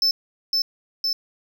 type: tone with echo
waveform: triangle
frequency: 5274 Hz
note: E8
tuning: in tune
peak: -15 dBFS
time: 0.02-0.11 s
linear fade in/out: 2 ms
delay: 510 ms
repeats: 2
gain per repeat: -2 dB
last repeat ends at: 1.13 s
effects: none